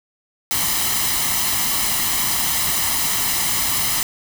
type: noise with comb filter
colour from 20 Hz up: white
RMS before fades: -20 dBFS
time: 0.51-4.03 s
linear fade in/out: 0 ms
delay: 0.99 ms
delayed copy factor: +0.6
effects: none